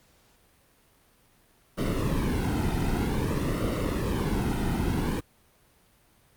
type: noise with flanger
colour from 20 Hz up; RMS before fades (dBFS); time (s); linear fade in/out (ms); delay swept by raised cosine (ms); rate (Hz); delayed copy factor
brown; -27; 1.77-5.21; 20; 1.2 to 1.79; 0.52; -0.7
effects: pink hiss -62 dBFS RMS until 6.36 s + Opus 48 kbps